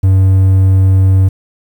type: tone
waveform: triangle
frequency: 95.2 Hz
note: F#2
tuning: 50 cents sharp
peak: -3 dBFS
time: 0.03-1.29 s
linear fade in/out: 10 ms
effects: 7-bit